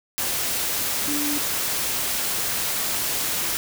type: tone in noise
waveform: sine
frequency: 292.5 Hz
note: D4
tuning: 7 cents flat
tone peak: -26 dBFS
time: 1.08-1.38 s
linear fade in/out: 0 ms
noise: white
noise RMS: -25 dBFS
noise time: 0.18-3.57 s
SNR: -4 dB
effects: none